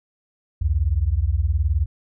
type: beating tone pair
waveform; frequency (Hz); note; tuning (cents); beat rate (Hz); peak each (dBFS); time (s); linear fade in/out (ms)
sine; 65.41 / 84.41; C2 / E2; 0 / +42; 19; -20; 0.61-1.86; 10
effects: none